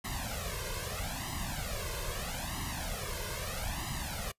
pink noise with flanger, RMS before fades -37 dBFS, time 0.04-4.32 s, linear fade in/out 10 ms, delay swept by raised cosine 1 to 1.95 ms, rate 0.78 Hz, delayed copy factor +0.95, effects noise-tail reverb RT60 0.1 s tail -22 dB re dry + resampled to 32000 Hz

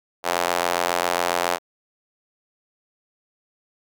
square tone with high-pass filter, 43.65 Hz, F1, in tune, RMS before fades -23 dBFS, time 0.23-1.59 s, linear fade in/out 50 ms, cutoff 680 Hz, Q 1.4, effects none

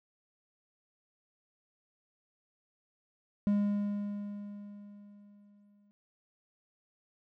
triangle tone with exponential decay, 204.4 Hz, G#3, 27 cents flat, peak -22 dBFS, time 3.47-5.91 s, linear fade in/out 0 ms, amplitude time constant 530 ms, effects none

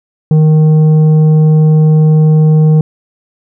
sine tone with tanh clipping, 155.4 Hz, D#3, 2 cents flat, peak -5 dBFS, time 0.31-2.81 s, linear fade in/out 2 ms, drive 7 dB, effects none

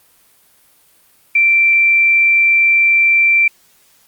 sine tone, 2349 Hz, D7, in tune, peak -8 dBFS, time 1.35-3.48 s, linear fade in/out 5 ms, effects white hiss -52 dBFS RMS until 4.07 s + Opus 32 kbps

